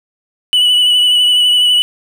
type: tone with vibrato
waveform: triangle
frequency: 2960 Hz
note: F#7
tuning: in tune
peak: -6 dBFS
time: 0.53-1.82 s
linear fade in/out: 0 ms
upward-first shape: triangle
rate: 12 Hz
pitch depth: 31 cents each way
effects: none